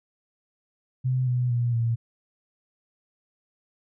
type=tone with pitch steps; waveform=sine; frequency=128.5 / 124.19 / 120.03 / 116.01 Hz; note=C3 / B2 / B2 / A#2; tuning=-31 / +10 / -49 / -8 cents; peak=-21 dBFS; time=1.04-1.96 s; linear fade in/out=20 ms; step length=230 ms; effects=none